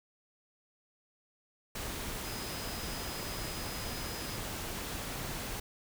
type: tone in noise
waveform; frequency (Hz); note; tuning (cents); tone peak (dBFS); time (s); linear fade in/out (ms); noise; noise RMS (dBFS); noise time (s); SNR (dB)
sine; 5020; D#8; +15; -47; 2.24-4.37; 5; pink; -39; 1.75-5.6; -11
effects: none